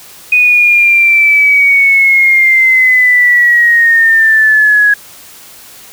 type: linear sweep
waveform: sine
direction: down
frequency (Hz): 2489 to 1661.2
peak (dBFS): -4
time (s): 0.32-4.94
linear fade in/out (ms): 5
effects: white hiss -35 dBFS RMS until 5.92 s